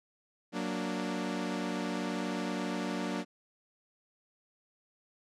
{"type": "chord", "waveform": "sawtooth", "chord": "Gb augmented", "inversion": "none", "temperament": "equal", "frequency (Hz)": [185, 233.1, 293.7], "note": ["Gb3", "Bb3", "D4"], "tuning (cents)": [0, 0, 0], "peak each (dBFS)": -33, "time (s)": [0.52, 3.25], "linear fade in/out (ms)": 50, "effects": ["low-pass 7000 Hz 12 dB/octave"]}